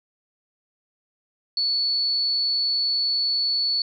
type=tone; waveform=sine; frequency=4435 Hz; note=C#8; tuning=in tune; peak=-20 dBFS; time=1.57-3.82 s; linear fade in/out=2 ms; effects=none